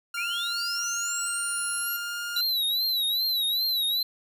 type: tone with pitch glide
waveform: sawtooth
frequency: 1396.9 to 1412.3 Hz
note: F6 to F6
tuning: 0 to +19 cents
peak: -27 dBFS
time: 0.14-2.41 s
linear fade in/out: 5 ms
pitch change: +19 cents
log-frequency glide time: 1.77-2.21 s
type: linear sweep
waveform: sine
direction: up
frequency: 2243 to 11840 Hz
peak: -29 dBFS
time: 0.17-1.97 s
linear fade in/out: 10 ms
type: tone with vibrato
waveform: square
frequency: 3951 Hz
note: B7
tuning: in tune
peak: -24 dBFS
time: 2.36-4.03 s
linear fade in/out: 5 ms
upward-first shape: triangle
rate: 2.5 Hz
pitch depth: 120 cents each way
effects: none